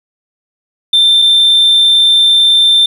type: tone pair in turn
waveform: sine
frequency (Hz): 3571 / 3571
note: A7 / A7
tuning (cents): +25 / +25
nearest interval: unison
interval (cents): 0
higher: neither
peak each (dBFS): -3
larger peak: neither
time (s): 0.93-1.22 / 1.22-2.86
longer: second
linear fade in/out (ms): 5
effects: tanh soft clip ceiling -3 dBFS + 7-bit